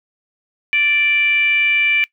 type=tone with frequency modulation; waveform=sine; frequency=2349 Hz; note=D7; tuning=in tune; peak=-13 dBFS; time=0.73-2.04 s; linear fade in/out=0 ms; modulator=588 Hz; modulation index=0.53; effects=noise-tail reverb RT60 0.1 s tail -22 dB re dry